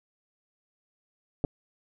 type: clicks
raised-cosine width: 2 ms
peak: -14 dBFS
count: 2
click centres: 1.441 / 1.448 s
effects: none